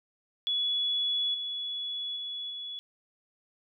sine tone with level steps, 3396 Hz, G#7, 38 cents sharp, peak -26 / -32 / -34 / -36 dBFS, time 0.47-2.79 s, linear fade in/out 0 ms, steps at 1.34 / 2.16 / 2.5 s, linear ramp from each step 5 ms, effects none

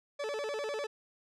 40% pulse tone with vibrato, 500 Hz, B4, 21 cents sharp, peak -33 dBFS, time 0.19-0.87 s, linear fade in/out 10 ms, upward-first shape square, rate 10 Hz, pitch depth 240 cents each way, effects low-pass 6000 Hz 12 dB/octave

